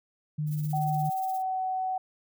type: tone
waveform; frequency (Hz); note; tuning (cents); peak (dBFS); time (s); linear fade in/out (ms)
sine; 151.3; D#3; -48; -27; 0.38-1.1; 10
type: noise with tremolo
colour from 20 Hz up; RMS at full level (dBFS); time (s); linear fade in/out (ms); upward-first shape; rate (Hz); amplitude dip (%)
violet; -43; 0.46-1.43; 50; triangle; 17; 80
type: tone with pitch glide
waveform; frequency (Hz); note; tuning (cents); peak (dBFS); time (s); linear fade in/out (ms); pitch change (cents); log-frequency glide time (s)
sine; 760 to 750.8; F#5 to F#5; +46 to +25; -27; 0.73-1.98; 5; -21; 1.21-1.63
effects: none